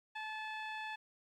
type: tone with low-pass filter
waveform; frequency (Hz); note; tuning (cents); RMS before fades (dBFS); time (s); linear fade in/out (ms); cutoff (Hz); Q
15% pulse; 867; A5; -26; -43; 0.15-0.96; 10; 3000; 0.77
effects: 12-bit